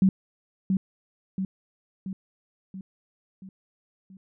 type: tone with echo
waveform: sine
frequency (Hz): 190.4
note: F#3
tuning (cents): +50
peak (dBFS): -15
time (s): 0.02-0.09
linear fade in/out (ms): 2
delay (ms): 680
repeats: 6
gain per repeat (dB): -5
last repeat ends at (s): 4.17
effects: none